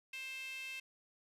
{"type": "tone with high-pass filter", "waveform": "sawtooth", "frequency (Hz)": 527, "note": "C5", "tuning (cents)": 12, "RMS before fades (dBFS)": -45, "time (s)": [0.13, 0.8], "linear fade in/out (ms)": 5, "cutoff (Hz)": 2500, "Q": 8.6, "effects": ["resampled to 32000 Hz"]}